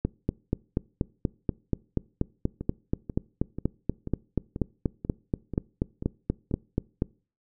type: two click trains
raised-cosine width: 3 ms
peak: -11 / -20 dBFS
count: 30 / 9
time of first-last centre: 0.05-7.021 / 2.61-6.512 s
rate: 4.16 / 2.05 Hz
effects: noise-tail reverb RT60 0.4 s tail -24 dB re dry